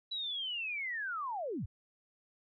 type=linear sweep; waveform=sine; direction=down; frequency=3961 to 61.1 Hz; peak=-35 dBFS; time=0.11-1.66 s; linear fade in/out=10 ms; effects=none

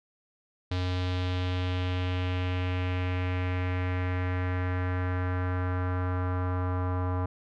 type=tone with low-pass filter sweep; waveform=square; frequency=90.9 Hz; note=F#2; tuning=30 cents flat; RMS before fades=-29 dBFS; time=0.71-7.26 s; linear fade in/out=5 ms; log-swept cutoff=4000 to 1100 Hz; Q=2.4; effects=none

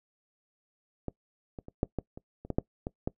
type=clicks; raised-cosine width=2 ms; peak=-20 / -26 / -30 / -12 / -17 / -29 / -30 / -18 / -11 / -20 / -16 dBFS; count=11; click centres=1.083 / 1.588 / 1.684 / 1.831 / 1.987 / 2.175 / 2.45 / 2.503 / 2.585 / 2.869 / 3.075 s; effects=noise-tail reverb RT60 0.1 s tail -22 dB re dry

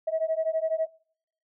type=beating tone pair; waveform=sine; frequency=636 / 648 Hz; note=D#5 / E5; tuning=+38 / -30 cents; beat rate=12 Hz; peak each=-27 dBFS; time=0.07-0.87 s; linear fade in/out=10 ms; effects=noise-tail reverb RT60 0.7 s tail -26 dB re dry + tanh soft clip ceiling -17 dBFS

